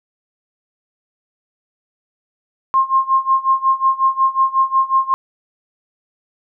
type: tone with tremolo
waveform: sine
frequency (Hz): 1064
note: C6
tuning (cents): +29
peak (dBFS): -9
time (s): 2.74-5.14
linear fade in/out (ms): 0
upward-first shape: sine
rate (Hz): 5.5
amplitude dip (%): 90
effects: none